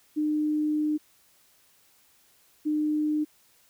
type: tone pair in turn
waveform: sine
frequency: 303.1 / 303.1 Hz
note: D#4 / D#4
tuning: -45 / -45 cents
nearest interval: unison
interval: 0 cents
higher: neither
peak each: -23 dBFS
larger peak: neither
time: 0.16-0.98 / 2.65-3.25 s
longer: first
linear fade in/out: 20 ms
effects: white hiss -62 dBFS RMS until 3.69 s